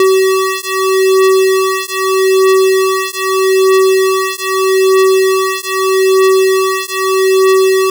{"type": "beating tone pair", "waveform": "square", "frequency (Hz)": [380, 380.8], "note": ["F#4", "F#4"], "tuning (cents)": [46, 50], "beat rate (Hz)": 0.8, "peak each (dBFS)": -12, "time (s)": [0, 7.9], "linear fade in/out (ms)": 2, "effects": []}